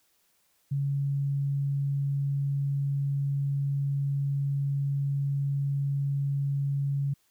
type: tone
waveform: sine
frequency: 139.9 Hz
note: C#3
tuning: 16 cents sharp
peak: -25 dBFS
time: 0.71-7.14 s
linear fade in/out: 10 ms
effects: white hiss -69 dBFS RMS until 7.3 s